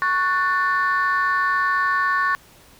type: chord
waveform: sine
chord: F# minor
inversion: second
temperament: just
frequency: 1110 / 1480 / 1776 Hz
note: C#6 / F#6 / A6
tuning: +2 / 0 / +16 cents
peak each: -19 / -23 / -21 dBFS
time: 0.02-2.35 s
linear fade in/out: 0 ms
effects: tanh soft clip ceiling -12 dBFS + pink hiss -50 dBFS RMS until 2.79 s